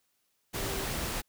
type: tone in noise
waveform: sine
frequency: 390 Hz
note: G4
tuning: 9 cents flat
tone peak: -39 dBFS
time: 0.56-0.86 s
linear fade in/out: 20 ms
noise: pink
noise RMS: -34 dBFS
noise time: 0.53-1.22 s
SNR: -8 dB
effects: white hiss -75 dBFS RMS until 1.28 s